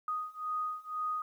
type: beating tone pair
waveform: sine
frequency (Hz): 1243 / 1245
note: D#6 / D#6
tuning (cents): -2 / +1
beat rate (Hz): 2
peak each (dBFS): -37 / -36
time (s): 0.08-1.22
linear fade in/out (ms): 2
effects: 11-bit